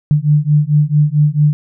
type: beating tone pair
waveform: sine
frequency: 146.83 / 151.33 Hz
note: D3 / D#3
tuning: 0 / -48 cents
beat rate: 4.5 Hz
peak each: -12 dBFS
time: 0.11-1.53 s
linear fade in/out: 0 ms
effects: none